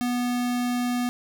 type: tone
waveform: square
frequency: 245 Hz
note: B3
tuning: 14 cents flat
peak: -24 dBFS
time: 0.01-1.09 s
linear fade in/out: 0 ms
effects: none